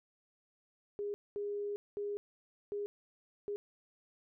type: tone bursts at uneven times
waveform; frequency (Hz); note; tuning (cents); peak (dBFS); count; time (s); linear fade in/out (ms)
sine; 409.3; G#4; -25; -35; 5; 0.99-1.14 / 1.36-1.76 / 1.97-2.17 / 2.72-2.86 / 3.48-3.56; 0
effects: none

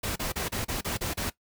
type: noise bursts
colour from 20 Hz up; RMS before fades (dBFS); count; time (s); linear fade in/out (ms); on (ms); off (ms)
pink; -31; 8; 0.03-1.301; 10; 130; 33
effects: noise-tail reverb RT60 0.1 s tail -17 dB re dry

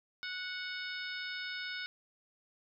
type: harmonic tone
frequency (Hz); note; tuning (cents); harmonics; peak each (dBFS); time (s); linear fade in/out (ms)
737; F#5; -7; 2 / 3 / 4 / 5 / 6 / 7; -41 / -44 / -49 / -45 / -50 / -48; 0.23-1.86; 0
effects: none

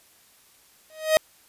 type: tone with exponential growth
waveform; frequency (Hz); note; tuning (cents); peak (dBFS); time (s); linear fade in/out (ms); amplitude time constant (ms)
45% pulse; 628; D#5; +16; -12; 0.9-1.17; 0; 58
effects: white hiss -57 dBFS RMS until 1.48 s + resampled to 32000 Hz

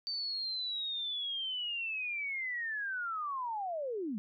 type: linear sweep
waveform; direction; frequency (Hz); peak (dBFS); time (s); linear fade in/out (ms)
sine; down; 4597 to 192.4; -34; 0.07-4.18; 0
effects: none

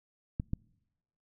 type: clicks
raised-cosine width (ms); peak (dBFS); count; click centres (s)
5; -19; 2; 0.399 / 0.534
effects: noise-tail reverb RT60 0.9 s tail -26 dB re dry

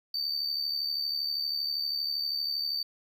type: tone with amplitude modulation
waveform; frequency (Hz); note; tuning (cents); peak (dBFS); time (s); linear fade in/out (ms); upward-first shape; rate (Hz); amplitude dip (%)
triangle; 4588; D8; -41; -25; 0.14-2.83; 5; sine; 72.6; 60
effects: none

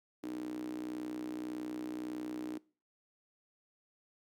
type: tone with high-pass filter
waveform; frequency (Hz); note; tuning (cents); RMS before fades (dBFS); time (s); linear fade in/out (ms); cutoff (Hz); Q
sawtooth; 61.74; B1; 0; -41; 0.23-2.58; 5; 300; 9.1
effects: noise-tail reverb RT60 0.4 s tail -23 dB re dry

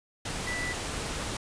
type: tone in noise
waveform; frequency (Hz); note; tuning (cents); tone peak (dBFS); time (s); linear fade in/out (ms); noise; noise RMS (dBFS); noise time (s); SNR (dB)
sine; 1975.5; B6; 0; -32; 0.47-0.73; 5; pink; -34; 0.25-1.37; -1
effects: resampled to 22050 Hz

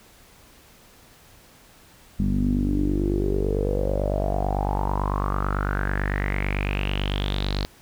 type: tone with low-pass filter sweep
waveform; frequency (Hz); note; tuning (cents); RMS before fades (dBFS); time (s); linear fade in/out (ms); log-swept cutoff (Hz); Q
sawtooth; 49; G1; 0; -24; 2.19-7.65; 0; 210 to 4300; 7.5
effects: pink hiss -52 dBFS RMS until 7.81 s

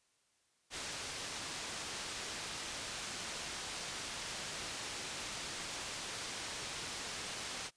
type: low-pass noise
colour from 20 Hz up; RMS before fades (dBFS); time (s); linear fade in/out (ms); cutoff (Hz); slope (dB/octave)
white; -43; 0.7-7.71; 50; 6400; 12
effects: white hiss -75 dBFS RMS until 7.76 s + resampled to 22050 Hz

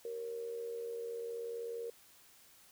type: tone with amplitude modulation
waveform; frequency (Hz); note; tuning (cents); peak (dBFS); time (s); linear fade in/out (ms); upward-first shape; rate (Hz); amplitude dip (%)
sine; 466.2; A#4; 0; -36; 0.05-1.9; 2; sine; 80.4; 55
effects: white hiss -62 dBFS RMS until 2.71 s

